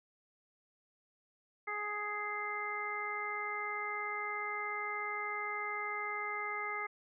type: harmonic tone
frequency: 416.7 Hz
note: G#4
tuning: 6 cents sharp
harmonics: 1 / 2 / 3 / 4 / 5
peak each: -46 / -44 / -40 / -47 / -39 dBFS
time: 1.67-6.87 s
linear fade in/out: 10 ms
effects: none